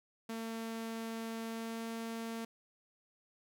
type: tone with pitch glide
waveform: sawtooth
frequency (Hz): 226.2 to 227.6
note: A3 to A#3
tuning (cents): +48 to -41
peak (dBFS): -35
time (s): 0.29-2.45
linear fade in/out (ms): 5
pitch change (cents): +11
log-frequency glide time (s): 1.44-1.84
effects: none